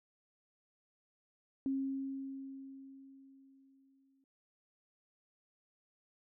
sine tone with exponential decay, 270.1 Hz, C#4, 45 cents flat, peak -31 dBFS, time 1.66-4.24 s, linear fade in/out 1 ms, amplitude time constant 560 ms, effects none

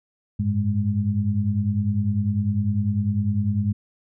sine tone cluster, 97.5 / 107.5 / 206 Hz, G2 / A2 / G#3, -9 / -40 / -14 cents, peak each -24 dBFS, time 0.39-3.73 s, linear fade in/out 10 ms, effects none

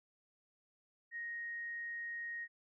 sine tone, 1871 Hz, A#6, 6 cents sharp, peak -40 dBFS, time 1.11-2.48 s, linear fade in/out 50 ms, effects none

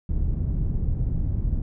pink low-pass noise, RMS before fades -24 dBFS, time 0.09-1.62 s, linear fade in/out 5 ms, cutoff 130 Hz, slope 12 dB/octave, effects none

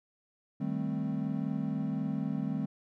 triangle chord, A half-diminished seventh, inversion second, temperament equal, 155.56 / 196 / 220 / 261.6 Hz, Eb3 / G3 / A3 / C4, 0 / 0 / 0 / 0 cents, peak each -34 dBFS, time 0.6-2.66 s, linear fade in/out 10 ms, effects none

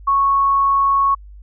sine tone, 1105 Hz, C#6, 6 cents flat, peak -12 dBFS, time 0.07-1.15 s, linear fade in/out 10 ms, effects added 50 Hz sine -36 dBFS peak until 1.42 s

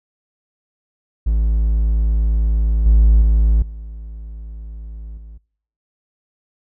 triangle tone with level steps, 54.4 Hz, A1, 19 cents flat, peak -11 / -5 / -8 / -27 / -32 dBFS, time 1.26-5.38 s, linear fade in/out 10 ms, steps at 2.86 / 3.22 / 3.62 / 5.17 s, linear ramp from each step 2 ms, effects noise-tail reverb RT60 0.6 s tail -25 dB re dry + tanh soft clip ceiling -1 dBFS

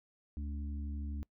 harmonic tone, 72.2 Hz, D2, 29 cents flat, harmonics 1 / 3 / 4, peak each -37 / -47 / -50 dBFS, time 0.37-1.23 s, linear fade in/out 0 ms, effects noise-tail reverb RT60 0.1 s tail -24 dB re dry

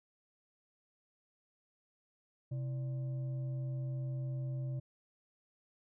sine tone with frequency modulation, 130.2 Hz, C3, 8 cents flat, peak -35 dBFS, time 2.51-4.8 s, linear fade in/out 10 ms, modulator 457 Hz, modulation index 0.25, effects none

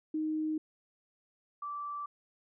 sine tone pair in turn, 311.1 / 1164.8 Hz, D#4 / D6, 0 / -15 cents, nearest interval octave + major seventh, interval 2285 cents, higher second, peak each -30 / -36 dBFS, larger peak first, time 0.14-0.58 / 1.62-2.06 s, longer neither, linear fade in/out 5 ms, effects none

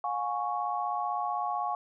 sine chord, Db major, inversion first, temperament equal with one note detuned, 714.8 / 830.6 / 1108.7 Hz, F5 / Ab5 / Db6, +40 / 0 / 0 cents, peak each -33 dBFS, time 0.04-1.75 s, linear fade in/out 2 ms, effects none

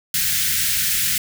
white band-stop noise, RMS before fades -20 dBFS, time 0.14-1.18 s, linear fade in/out 2 ms, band 210 to 1500 Hz, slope 48 dB/octave, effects none

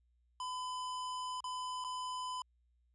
square tone with dropouts, 1008 Hz, B5, 35 cents sharp, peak -39 dBFS, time 0.4-2.42 s, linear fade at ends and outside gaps 2 ms, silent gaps 1.405-1.441 / 1.841-1.846 s, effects added 60 Hz sine -70 dBFS peak until 2.94 s + resampled to 22050 Hz

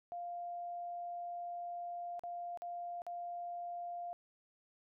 sine tone with dropouts, 698.5 Hz, F5, in tune, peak -40 dBFS, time 0.12-4.13 s, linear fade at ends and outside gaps 0 ms, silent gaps 2.194-2.236 / 2.574-2.62 / 3.019-3.066 s, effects none

